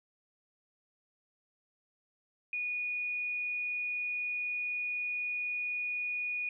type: tone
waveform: sine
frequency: 2459 Hz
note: D#7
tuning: 21 cents flat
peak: -32 dBFS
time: 2.53-6.49 s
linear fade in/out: 2 ms
effects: none